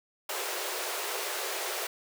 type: high-pass noise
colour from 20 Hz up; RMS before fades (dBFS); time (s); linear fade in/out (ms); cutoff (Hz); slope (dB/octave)
pink; -34; 0.29-1.87; 5; 360; 96
effects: none